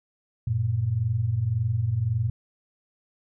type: tone pair together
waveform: sine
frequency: 94.7 / 116.54 Hz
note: F#2 / A#2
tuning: +41 / 0 cents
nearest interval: major third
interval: 359 cents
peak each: -28 / -23 dBFS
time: 0.47-2.3 s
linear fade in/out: 5 ms
effects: none